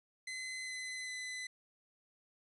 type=tone with pitch steps; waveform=sawtooth; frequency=2042 / 2027 / 2012 Hz; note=C7 / B6 / B6; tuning=-43 / +45 / +32 cents; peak=-37 dBFS; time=0.27-1.47 s; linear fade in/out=5 ms; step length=400 ms; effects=resampled to 24000 Hz